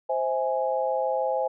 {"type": "chord", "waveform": "sine", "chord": "C augmented", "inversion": "none", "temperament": "equal with one note detuned", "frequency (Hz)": [523.3, 649.8, 830.6], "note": ["C5", "E5", "G#5"], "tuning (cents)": [0, -25, 0], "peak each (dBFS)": [-26, -29, -28], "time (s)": [0.09, 1.48], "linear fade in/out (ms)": 10, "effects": []}